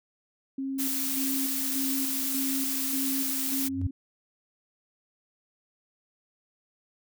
sine tone with tremolo, 269.5 Hz, C#4, 49 cents flat, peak -29 dBFS, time 0.58-3.91 s, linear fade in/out 5 ms, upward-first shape square, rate 1.7 Hz, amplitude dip 50%
blue noise, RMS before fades -30 dBFS, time 0.78-3.69 s, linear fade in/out 20 ms
sine tone with exponential growth, 91.6 Hz, F#2, 17 cents flat, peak -21 dBFS, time 3.62-3.87 s, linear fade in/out 5 ms, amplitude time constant 53 ms
effects none

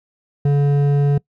sine tone with hard clipping, 142.9 Hz, D3, 47 cents flat, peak -14 dBFS, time 0.45-1.18 s, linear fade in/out 5 ms, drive 8 dB, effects noise-tail reverb RT60 0.1 s tail -23 dB re dry

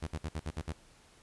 sawtooth tone bursts, 78.8 Hz, D#2, 23 cents sharp, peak -30 dBFS, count 7, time 0.02-0.726 s, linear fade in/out 10 ms, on 52 ms, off 57 ms, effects pink hiss -61 dBFS RMS until 1.22 s + resampled to 24000 Hz

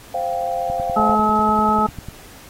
sine chord, C suspended fourth, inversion none, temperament equal, 523.3 / 698.5 / 784 Hz, C5 / F5 / G5, 0 / 0 / 0 cents, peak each -26 / -22 / -26 dBFS, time 0.14-1.15 s, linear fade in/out 5 ms
click train, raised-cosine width 5 ms, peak -18 dBFS, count 15, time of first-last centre 0.7-2.086 s, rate 10.1 Hz
harmonic tone, 214.4 Hz, A3, 45 cents flat, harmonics 1 / 2 / 3 / 4 / 6, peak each -20 / -25 / -27 / -18 / -18 dBFS, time 0.96-1.87 s, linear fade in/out 10 ms
effects pink hiss -43 dBFS RMS until 2.49 s + AAC 48 kbps

